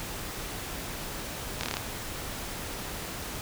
slowing click train, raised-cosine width 0.2 ms, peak -12 dBFS, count 7, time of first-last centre 1.61-1.769 s, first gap 24 ms, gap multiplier 1.04, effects pink hiss -37 dBFS RMS until 3.41 s

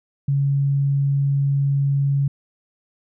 sine tone, 139.6 Hz, C#3, 13 cents sharp, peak -16 dBFS, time 0.28-2.28 s, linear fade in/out 5 ms, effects none

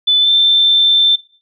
sine tone with pitch glide, 3500 to 3555 Hz, A7 to A7, -10 to +17 cents, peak -8 dBFS, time 0.07-1.16 s, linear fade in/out 10 ms, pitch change +27 cents, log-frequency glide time 0.19-0.3 s, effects noise-tail reverb RT60 0.4 s tail -17 dB re dry

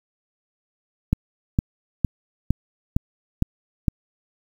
click train, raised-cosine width 5 ms, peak -5 dBFS, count 7, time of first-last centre 1.13-3.882 s, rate 2.18 Hz, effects 7-bit

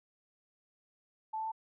sine tone with pitch steps, 875 / 880.6 / 886.2 Hz, A5 / A5 / A5, -10 / +1 / +12 cents, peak -34 dBFS, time 1.33-1.519 s, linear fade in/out 10 ms, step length 63 ms, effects none

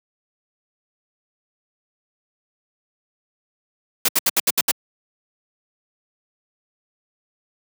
white noise bursts, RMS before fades -17 dBFS, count 7, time 4.05-4.715 s, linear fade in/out 5 ms, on 35 ms, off 70 ms, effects high-pass 150 Hz 12 dB/octave

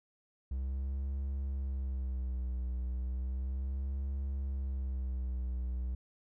triangle tone with vibrato, 65.1 Hz, C2, 8 cents flat, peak -31 dBFS, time 0.51-5.95 s, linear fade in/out 5 ms, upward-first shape sine, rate 0.34 Hz, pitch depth 81 cents each way, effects none

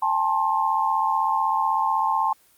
sine tone cluster, 804 / 880 / 1062 Hz, G5 / A5 / C6, +44 / 0 / +25 cents, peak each -27 / -22 / -23 dBFS, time 0.02-2.33 s, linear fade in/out 5 ms, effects white hiss -58 dBFS RMS until 2.57 s + Opus 24 kbps

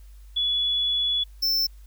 sine / square tone pair in turn, 3409 / 5331 Hz, G#7 / E8, +45 / +19 cents, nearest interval minor sixth, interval 774 cents, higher second, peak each -21 dBFS, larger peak neither, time 0.36-1.24 / 1.42-1.67 s, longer first, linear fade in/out 10 ms, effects added 50 Hz sine -43 dBFS peak until 1.86 s + white hiss -62 dBFS RMS until 1.86 s

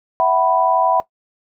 sine chord, E suspended second, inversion none, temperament equal with one note detuned, 659.3 / 750.8 / 987.8 Hz, E5 / F#5 / B5, 0 / +25 / 0 cents, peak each -17 dBFS, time 0.2-1 s, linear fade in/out 0 ms, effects noise-tail reverb RT60 0.1 s tail -17 dB re dry

